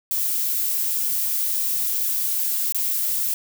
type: noise with dropouts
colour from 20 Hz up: violet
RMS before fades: -23 dBFS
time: 0.11-3.34 s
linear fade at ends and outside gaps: 1 ms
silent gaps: 2.723-2.746 s
effects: none